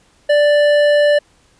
sine tone with hard clipping, 587.3 Hz, D5, in tune, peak -11 dBFS, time 0.29-1.19 s, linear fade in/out 10 ms, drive 11 dB, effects pink hiss -54 dBFS RMS until 1.59 s + resampled to 22050 Hz

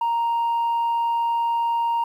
sine tone, 932.3 Hz, A#5, in tune, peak -17 dBFS, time 0.01-2.04 s, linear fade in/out 5 ms, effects tanh soft clip ceiling -18 dBFS + 9-bit

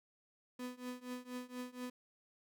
35% pulse tone with tremolo, 249.4 Hz, B3, 17 cents sharp, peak -38 dBFS, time 0.59-1.9 s, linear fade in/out 5 ms, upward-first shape triangle, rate 4.2 Hz, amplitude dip 95%, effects none

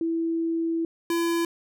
sine / square tone pair in turn, 330 / 337.3 Hz, E4 / E4, +2 / +40 cents, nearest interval unison, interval 38 cents, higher second, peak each -23 / -23 dBFS, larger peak neither, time 0.01-0.85 / 1.1-1.45 s, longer first, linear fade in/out 2 ms, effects none

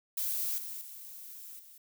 violet noise with level steps, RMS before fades -33 / -41 / -47 / -54 dBFS, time 0.17-1.78 s, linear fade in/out 5 ms, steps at 0.58 / 0.81 / 1.59 s, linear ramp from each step 5 ms, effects none

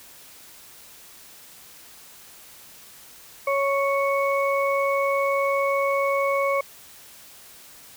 harmonic tone, 554.4 Hz, C#5, in tune, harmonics 1 / 2 / 4, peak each -22 / -25 / -28 dBFS, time 3.47-6.61 s, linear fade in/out 5 ms, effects white hiss -47 dBFS RMS until 7.96 s

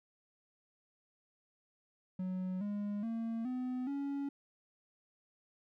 triangle tone with pitch steps, 185 / 205.3 / 227.8 / 252.7 / 280.4 Hz, F#3 / G#3 / A#3 / B3 / C#4, 0 / -20 / -40 / +40 / +20 cents, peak -33 dBFS, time 2.19-4.29 s, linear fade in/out 5 ms, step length 420 ms, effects none

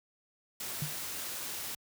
white noise, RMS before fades -39 dBFS, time 0.6-1.75 s, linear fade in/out 5 ms
sine tone with exponential decay, 150.8 Hz, D3, 46 cents sharp, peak -28 dBFS, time 0.82-0.96 s, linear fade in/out 0 ms, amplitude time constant 29 ms
effects high-pass 60 Hz 12 dB/octave

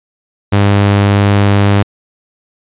sawtooth tone, 100.9 Hz, G#2, 49 cents flat, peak -3 dBFS, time 0.52-1.83 s, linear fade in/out 10 ms, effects resampled to 8000 Hz

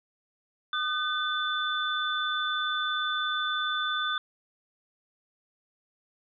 sine tone cluster, 1222 / 1515 / 3514 Hz, D#6 / F#6 / A7, -32 / +40 / -3 cents, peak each -31 dBFS, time 0.73-4.18 s, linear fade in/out 2 ms, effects none

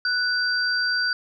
sine tone pair together, 1480 / 4712 Hz, F#6 / D8, 0 / +5 cents, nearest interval octave + minor sixth, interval 2005 cents, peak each -22 / -25 dBFS, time 0.05-1.13 s, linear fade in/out 2 ms, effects none

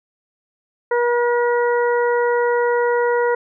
harmonic tone, 480 Hz, B4, 49 cents flat, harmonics 1 / 2 / 3 / 4, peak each -16 / -22 / -26 / -28 dBFS, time 0.91-3.35 s, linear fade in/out 5 ms, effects none

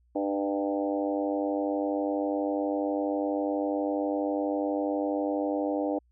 harmonic tone with a mistuned harmonic, 100 Hz, G2, 35 cents sharp, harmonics 3 / 4 / 5 / 6 / 7 / 8 / 9, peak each -29 / -40 / -32 / -33 / -38 / -37 / -47 dBFS, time 0.15-5.99 s, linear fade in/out 10 ms, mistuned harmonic 8, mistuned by -17 cents, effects added 60 Hz sine -62 dBFS peak until 6.11 s

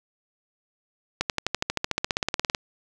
accelerating click train, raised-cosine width 0.2 ms, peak -6 dBFS, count 21, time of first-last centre 1.21-2.548 s, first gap 88 ms, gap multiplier 0.97, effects none

